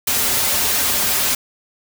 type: noise with comb filter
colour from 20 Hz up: white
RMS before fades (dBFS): -18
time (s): 0.07-1.35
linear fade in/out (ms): 5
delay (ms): 6.1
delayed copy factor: -0.65
effects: none